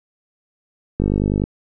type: click train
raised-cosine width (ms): 3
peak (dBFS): -6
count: 23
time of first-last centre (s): 1-1.439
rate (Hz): 50.1
effects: none